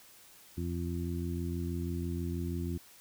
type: harmonic tone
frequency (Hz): 86.2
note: F2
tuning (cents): -22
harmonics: 1 / 2 / 3 / 4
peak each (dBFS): -35 / -38 / -40 / -41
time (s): 0.57-2.78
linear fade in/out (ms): 10
effects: white hiss -57 dBFS RMS until 3 s